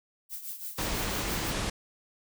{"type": "noise with tremolo", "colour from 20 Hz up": "violet", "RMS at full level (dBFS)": -36, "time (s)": [0.29, 1.54], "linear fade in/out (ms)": 50, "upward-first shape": "triangle", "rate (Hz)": 6, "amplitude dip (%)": 75}
{"type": "low-pass noise", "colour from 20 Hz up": "pink", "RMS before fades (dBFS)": -32, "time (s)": [0.78, 1.7], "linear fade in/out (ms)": 5, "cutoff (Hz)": 9100, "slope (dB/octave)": 24}
{"effects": []}